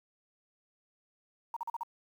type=tone bursts; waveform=sine; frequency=932.3 Hz; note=A#5; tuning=in tune; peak=-33 dBFS; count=5; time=1.54-1.833 s; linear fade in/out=2 ms; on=25 ms; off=42 ms; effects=10-bit